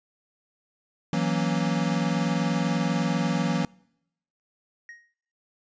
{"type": "chord", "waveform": "square", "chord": "F# dominant seventh", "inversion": "third", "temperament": "equal", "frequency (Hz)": [164.81, 185, 233.1, 277.2], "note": ["E3", "F#3", "A#3", "C#4"], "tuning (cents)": [0, 0, 0, 0], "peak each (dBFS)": [-28, -28, -30, -33], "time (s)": [1.13, 3.65], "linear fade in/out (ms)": 2}
{"type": "tone with exponential decay", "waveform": "triangle", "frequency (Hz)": 1875, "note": "A#6", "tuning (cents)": 10, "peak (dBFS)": -36, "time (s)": [4.89, 5.14], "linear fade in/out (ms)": 1, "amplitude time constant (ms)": 53}
{"effects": ["noise-tail reverb RT60 0.8 s tail -26 dB re dry", "resampled to 16000 Hz"]}